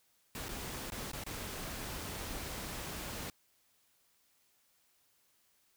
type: noise with dropouts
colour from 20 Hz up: pink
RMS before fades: -42 dBFS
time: 0.35-3.3 s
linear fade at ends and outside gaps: 1 ms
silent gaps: 0.484-0.49 / 0.902-0.92 / 1.116-1.132 / 1.238-1.264 s
effects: white hiss -72 dBFS RMS until 5.76 s